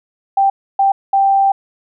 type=tone bursts at uneven times; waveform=sine; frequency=785 Hz; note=G5; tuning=2 cents sharp; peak=-9 dBFS; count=3; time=0.37-0.5 / 0.79-0.92 / 1.13-1.52 s; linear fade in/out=5 ms; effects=none